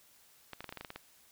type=clicks; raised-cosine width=0.3 ms; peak=-26 dBFS; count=10; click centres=0.533 / 0.606 / 0.643 / 0.692 / 0.725 / 0.773 / 0.81 / 0.848 / 0.904 / 0.96 s; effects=white hiss -63 dBFS RMS until 1.31 s